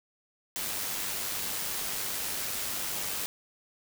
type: noise with amplitude modulation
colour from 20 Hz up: white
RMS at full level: -32 dBFS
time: 0.56-3.26 s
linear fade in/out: 0 ms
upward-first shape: sine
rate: 99.9 Hz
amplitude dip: 35%
effects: none